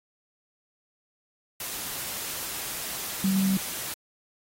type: tone in noise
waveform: sine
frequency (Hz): 192.5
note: G3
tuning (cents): -31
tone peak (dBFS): -21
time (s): 3.24-3.57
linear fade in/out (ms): 2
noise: white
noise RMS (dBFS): -34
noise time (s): 1.6-3.94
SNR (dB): +10
effects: AAC 48 kbps